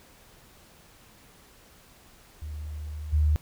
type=tone with level steps; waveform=sine; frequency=75.7 Hz; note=D#2; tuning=47 cents flat; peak=-33 / -19 dBFS; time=2.42-3.36 s; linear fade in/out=0 ms; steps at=3.12 s; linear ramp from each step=20 ms; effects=pink hiss -55 dBFS RMS until 3.41 s